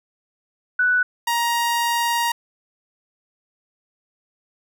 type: tone pair in turn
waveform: sine / sawtooth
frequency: 1485 / 940.9 Hz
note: F#6 / A#5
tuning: +6 / +16 cents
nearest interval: minor sixth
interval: 790 cents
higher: first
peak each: -15 dBFS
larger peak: neither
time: 0.79-1.03 / 1.27-2.32 s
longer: second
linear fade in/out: 5 ms
effects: none